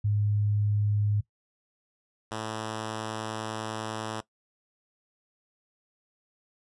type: tone pair in turn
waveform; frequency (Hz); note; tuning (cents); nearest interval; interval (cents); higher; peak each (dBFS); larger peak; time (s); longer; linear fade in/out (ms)
sine / 5% pulse; 103.83 / 110; G#2 / A2; 0 / 0; minor second; 100; second; -23 / -21; second; 0.04-1.21 / 2.31-4.21; second; 10
effects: noise-tail reverb RT60 0.1 s tail -18 dB re dry + resampled to 24000 Hz